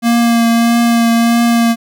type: tone with vibrato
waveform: square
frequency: 233.1 Hz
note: A#3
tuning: in tune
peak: -9 dBFS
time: 0.02-1.76 s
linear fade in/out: 50 ms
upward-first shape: triangle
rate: 1.6 Hz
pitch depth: 18 cents each way
effects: none